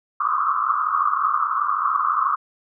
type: band-pass noise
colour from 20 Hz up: pink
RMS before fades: -21 dBFS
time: 0.2-2.36 s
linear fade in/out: 10 ms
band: 1100 to 1300 Hz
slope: 96 dB/octave
effects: none